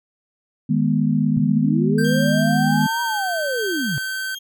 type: chord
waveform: sine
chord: G# minor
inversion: second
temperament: equal with one note detuned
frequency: 155.56 / 207.7 / 244 Hz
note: D#3 / G#3 / B3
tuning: 0 / 0 / -21 cents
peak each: -20 dBFS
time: 0.69-2.87 s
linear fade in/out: 10 ms
type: linear two-way sweep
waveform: sine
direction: up then down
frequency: 123.1 to 958 to 123.1 Hz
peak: -22 dBFS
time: 1.37-3.98 s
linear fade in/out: 0 ms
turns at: 3.02 s
type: tone with pitch glide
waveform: square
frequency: 1568 to 1538.4 Hz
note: G6 to G6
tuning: 0 to -33 cents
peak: -25 dBFS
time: 1.98-4.35 s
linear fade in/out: 5 ms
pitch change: -33 cents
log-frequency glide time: 2.29-3.13 s
type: tone with tremolo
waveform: 35% pulse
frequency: 3226 Hz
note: G7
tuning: 49 cents sharp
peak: -29 dBFS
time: 2.04-4.39 s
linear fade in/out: 10 ms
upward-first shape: square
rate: 1.3 Hz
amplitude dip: 40%
effects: none